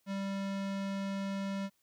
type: tone with low-pass filter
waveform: square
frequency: 196.1 Hz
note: G3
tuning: 1 cent sharp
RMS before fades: -36 dBFS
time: 0.06-1.7 s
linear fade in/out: 50 ms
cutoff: 5700 Hz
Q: 0.67
effects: white hiss -75 dBFS RMS until 1.82 s